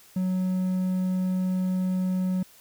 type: tone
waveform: triangle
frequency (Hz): 185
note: F#3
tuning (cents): 0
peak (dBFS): -21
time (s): 0.16-2.43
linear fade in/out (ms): 5
effects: white hiss -54 dBFS RMS until 2.6 s